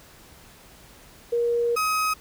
sine / 35% pulse tone pair in turn, 473 / 1265.1 Hz, A#4 / D#6, +25 / +28 cents, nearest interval octave + perfect fourth, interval 1703 cents, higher second, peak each -20 dBFS, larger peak neither, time 1.32-1.76 / 1.76-2.14 s, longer first, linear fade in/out 10 ms, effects pink hiss -50 dBFS RMS until 2.2 s

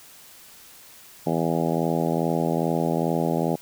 harmonic tone, 82.41 Hz, E2, in tune, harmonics 2 / 3 / 4 / 5 / 6 / 7 / 8 / 9 / 10, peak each -26 / -28 / -29 / -30 / -31 / -31 / -32 / -33 / -33 dBFS, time 1.26-3.56 s, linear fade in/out 10 ms, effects white hiss -48 dBFS RMS until 3.61 s

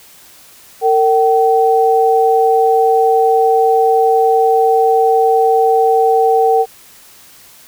sine tone pair together, 455 / 766 Hz, A#4 / G5, -42 / -40 cents, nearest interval major sixth, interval 902 cents, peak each -11 dBFS, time 0.81-6.66 s, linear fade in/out 50 ms, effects white hiss -42 dBFS RMS until 7.67 s

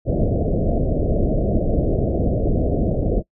pink low-pass noise, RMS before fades -19 dBFS, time 0.05-3.23 s, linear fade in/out 50 ms, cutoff 680 Hz, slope 96 dB/octave, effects noise-tail reverb RT60 0.1 s tail -22 dB re dry

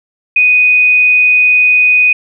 sine tone, 2489 Hz, D#7, in tune, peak -5 dBFS, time 0.36-2.13 s, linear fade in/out 5 ms, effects none

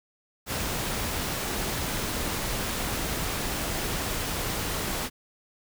pink noise, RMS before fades -30 dBFS, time 0.46-5.1 s, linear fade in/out 50 ms, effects none

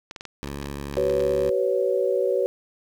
clicks, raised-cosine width 0.2 ms, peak -19 dBFS, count 12, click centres 0.111 / 0.162 / 0.209 / 0.253 / 0.441 / 0.476 / 0.626 / 0.659 / 0.94 / 0.972 / 1.099 / 1.204 s
10% pulse tone with pitch glide, 70.6 to 71.05 Hz, C#2 to C#2, +32 to +43 cents, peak -23 dBFS, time 0.43-1.5 s, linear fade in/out 0 ms, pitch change +11 cents, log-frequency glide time 1.1-1.24 s
sine chord, F# suspended fourth, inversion none, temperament equal with one note detuned, 379.7 / 493.9 / 554.4 Hz, F#4 / B4 / C#5, +45 / 0 / 0 cents, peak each -24 dBFS, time 0.97-2.46 s, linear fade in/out 0 ms
effects 9-bit

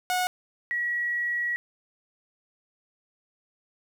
sawtooth / sine tone pair in turn, 730 / 1920.4 Hz, F#5 / B6, -24 / -49 cents, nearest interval octave + perfect fourth, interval 1675 cents, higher second, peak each -20 / -25 dBFS, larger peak first, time 0.1-0.27 / 0.71-1.56 s, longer second, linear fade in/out 0 ms, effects 10-bit

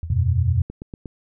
sine tone with exponential decay, 82.41 Hz, E2, in tune, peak -22 dBFS, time 0.03-0.21 s, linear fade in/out 0 ms, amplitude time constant 39 ms
sine chord, E suspended second, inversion none, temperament equal, 82.41 / 92.5 / 123.47 Hz, E2 / F#2 / B2, 0 / 0 / 0 cents, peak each -21 / -20 / -21 dBFS, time 0.1-0.62 s, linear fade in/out 5 ms
click train, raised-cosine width 3 ms, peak -20 dBFS, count 4, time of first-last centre 0.7-1.058 s, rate 8.39 Hz
effects none

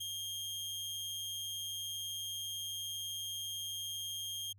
sawtooth tone with amplitude modulation, 3224 Hz, G7, 48 cents sharp, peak -34 dBFS, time 0-4.53 s, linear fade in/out 10 ms, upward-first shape sine, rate 181 Hz, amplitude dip 35%, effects added 98 Hz sine -58 dBFS peak until 4.58 s

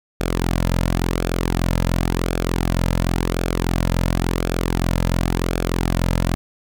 sawtooth tone with flanger, 43.41 Hz, F1, 10 cents flat, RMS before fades -20 dBFS, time 0.2-6.35 s, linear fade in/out 0 ms, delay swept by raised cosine 1 to 2.7 ms, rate 0.93 Hz, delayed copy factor -0.55, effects none

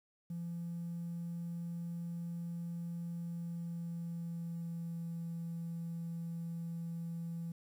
triangle tone with pitch glide, 170.3 to 167.66 Hz, F3 to E3, -43 to +30 cents, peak -35 dBFS, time 0.3-7.52 s, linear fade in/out 5 ms, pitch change -27 cents, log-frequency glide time 3.1-5.08 s, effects tanh soft clip ceiling -35 dBFS + 11-bit

